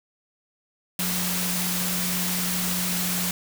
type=tone in noise; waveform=sine; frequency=180 Hz; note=F#3; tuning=47 cents flat; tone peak=-29 dBFS; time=0.99-3.31 s; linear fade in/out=2 ms; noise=white; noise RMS=-27 dBFS; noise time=0.99-3.31 s; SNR=-5 dB; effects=none